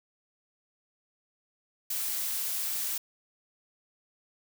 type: noise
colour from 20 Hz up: blue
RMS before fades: -32 dBFS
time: 1.9-2.98 s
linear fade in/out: 5 ms
effects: none